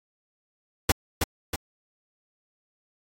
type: noise with echo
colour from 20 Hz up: pink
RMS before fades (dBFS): -19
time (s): 0.89-0.92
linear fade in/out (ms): 5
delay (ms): 320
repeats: 2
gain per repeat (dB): -5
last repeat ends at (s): 1.56
effects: AAC 64 kbps